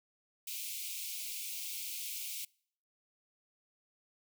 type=high-pass noise; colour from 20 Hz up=white; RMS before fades=-41 dBFS; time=0.47-2.45 s; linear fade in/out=5 ms; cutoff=2200 Hz; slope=96 dB/octave; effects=noise-tail reverb RT60 0.6 s tail -26 dB re dry